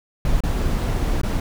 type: noise with dropouts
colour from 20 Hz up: brown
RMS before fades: -20 dBFS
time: 0.25-1.4 s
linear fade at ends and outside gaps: 2 ms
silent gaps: 0.405-0.436 / 1.215-1.233 s
effects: none